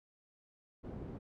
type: low-pass noise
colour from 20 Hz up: white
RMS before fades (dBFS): -45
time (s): 0.83-1.19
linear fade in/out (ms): 20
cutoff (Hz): 300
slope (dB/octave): 12
effects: none